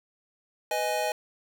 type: chord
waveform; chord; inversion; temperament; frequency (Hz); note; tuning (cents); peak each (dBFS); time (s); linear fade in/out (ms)
square; G# minor; first; just; 498.4 / 623 / 830.6; B4 / D#5 / G#5; +16 / +2 / 0; -34 / -30 / -31; 0.71-1.12; 2
effects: none